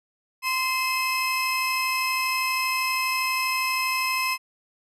30% pulse tone pair together, 1039.7 / 2583 Hz, C6 / E7, -11 / -36 cents, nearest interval octave + major third, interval 1575 cents, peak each -23 dBFS, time 0.42-4.38 s, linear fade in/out 50 ms, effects resampled to 32000 Hz

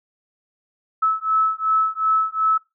sine beating tone pair, 1300 / 1302.7 Hz, E6 / E6, -24 / -21 cents, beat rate 2.7 Hz, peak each -20 dBFS, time 1.02-2.58 s, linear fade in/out 10 ms, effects noise-tail reverb RT60 0.2 s tail -21 dB re dry

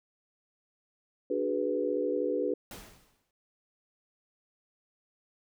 sine chord, G# half-diminished seventh, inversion second, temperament equal with one note detuned, 293.7 / 370 / 420.9 / 493.9 Hz, D4 / F#4 / G#4 / B4, 0 / 0 / +23 / 0 cents, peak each -34 / -34 / -33 / -31 dBFS, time 1.3-2.54 s, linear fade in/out 5 ms
pink noise with exponential decay, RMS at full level -42 dBFS, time 2.71-3.31 s, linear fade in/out 2 ms, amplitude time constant 130 ms
effects none

